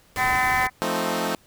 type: harmonic tone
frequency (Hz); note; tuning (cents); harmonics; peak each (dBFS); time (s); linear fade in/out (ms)
254.6; C4; -47; 3 / 4 / 5 / 6 / 7 / 8 / 9; -24 / -26 / -31 / -35 / -25 / -26 / -31; 0.16-0.7; 50
type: noise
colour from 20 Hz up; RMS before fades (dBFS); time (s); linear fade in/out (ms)
pink; -32; 0.16-0.67; 0
type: chord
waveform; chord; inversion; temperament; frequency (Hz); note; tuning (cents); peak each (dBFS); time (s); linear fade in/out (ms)
10% pulse; F dominant seventh; none; equal; 174.61 / 220 / 261.6 / 311.1; F3 / A3 / C4 / Eb4; 0 / 0 / 0 / 0; -21 / -19 / -22 / -22; 0.82-1.35; 0
effects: pink hiss -57 dBFS RMS until 1.46 s